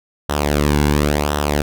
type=tone with flanger; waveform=sawtooth; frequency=73.42 Hz; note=D2; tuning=in tune; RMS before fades=-17 dBFS; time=0.29-1.62 s; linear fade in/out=5 ms; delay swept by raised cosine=0.43 to 1.63 ms; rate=0.94 Hz; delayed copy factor=-0.7; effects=none